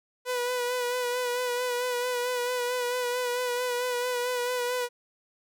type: tone with vibrato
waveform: sawtooth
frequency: 493.4 Hz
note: B4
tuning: 2 cents flat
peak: -23 dBFS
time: 0.25-4.89 s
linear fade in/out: 50 ms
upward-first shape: sine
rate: 4.5 Hz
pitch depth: 31 cents each way
effects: none